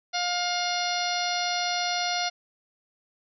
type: harmonic tone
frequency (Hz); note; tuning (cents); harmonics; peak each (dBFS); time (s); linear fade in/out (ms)
709; F5; +26; 1 / 2 / 3 / 4 / 5 / 6 / 7 / 8; -29 / -34 / -34 / -37 / -35 / -33 / -36 / -35; 0.13-2.3; 20
effects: none